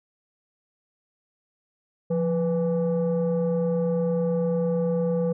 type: tone pair together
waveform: sine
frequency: 174.28 / 493.9 Hz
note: F3 / B4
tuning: -3 / 0 cents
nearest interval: octave + tritone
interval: 1803 cents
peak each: -22 dBFS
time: 2.1-5.33 s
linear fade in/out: 10 ms
effects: tanh soft clip ceiling -18 dBFS